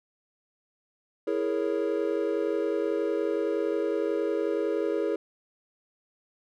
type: chord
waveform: triangle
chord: A# half-diminished seventh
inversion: second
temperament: equal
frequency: 329.6 / 415.3 / 466.2 / 554.4 Hz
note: E4 / G#4 / A#4 / C#5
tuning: 0 / 0 / 0 / 0 cents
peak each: -29 / -27 / -29 / -31 dBFS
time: 1.27-5.16 s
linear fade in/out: 5 ms
effects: none